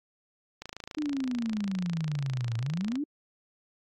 click train, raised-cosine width 0.2 ms, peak -22 dBFS, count 65, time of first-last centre 0.62-2.956 s, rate 27.4 Hz
sine exponential two-way sweep, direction down then up, 309.6 to 112.1 to 309.6 Hz, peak -28 dBFS, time 0.97-3.04 s, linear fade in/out 5 ms, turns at 2.57 s
effects AAC 64 kbps

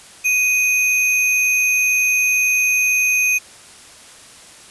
sine tone with sample-and-hold, 2491 Hz, D#7, 1 cent sharp, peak -13 dBFS, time 0.24-3.39 s, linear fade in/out 20 ms, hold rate 8820 Hz, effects white hiss -42 dBFS RMS until 4.7 s + resampled to 24000 Hz

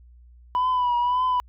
sine tone with vibrato, 987.8 Hz, B5, in tune, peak -17 dBFS, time 0.55-1.4 s, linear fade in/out 0 ms, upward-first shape triangle, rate 1.8 Hz, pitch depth 56 cents each way, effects tanh soft clip ceiling -18 dBFS + added 60 Hz sine -47 dBFS peak until 1.48 s

